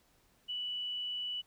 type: tone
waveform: sine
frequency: 2960 Hz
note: F#7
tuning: in tune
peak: -35 dBFS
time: 0.48-1.42 s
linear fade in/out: 20 ms
effects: pink hiss -69 dBFS RMS until 1.46 s